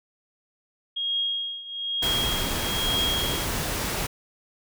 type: tone with tremolo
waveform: sine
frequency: 3266 Hz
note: G#7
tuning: 30 cents flat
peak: -22 dBFS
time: 0.96-3.46 s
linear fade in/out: 10 ms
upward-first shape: triangle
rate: 1.1 Hz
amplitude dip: 85%
type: noise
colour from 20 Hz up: pink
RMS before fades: -28 dBFS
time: 2.02-4.07 s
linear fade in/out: 10 ms
type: clicks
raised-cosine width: 1 ms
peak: -20 dBFS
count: 2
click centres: 2.953 / 2.961 s
effects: none